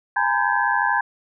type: tone cluster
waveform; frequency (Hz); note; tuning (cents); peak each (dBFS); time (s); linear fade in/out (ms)
sine; 821 / 912 / 1006 / 1565 / 1694; G#5 / A#5 / B5 / G6 / G#6; -20 / -38 / +32 / -3 / +34; -24; 0.16-1.01; 5
effects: none